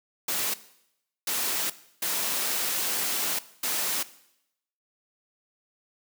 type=noise bursts at uneven times; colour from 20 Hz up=white; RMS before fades=-28 dBFS; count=4; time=0.28-0.54 / 1.27-1.7 / 2.02-3.39 / 3.63-4.03 s; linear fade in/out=5 ms; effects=noise-tail reverb RT60 0.8 s tail -17 dB re dry + high-pass 200 Hz 12 dB/octave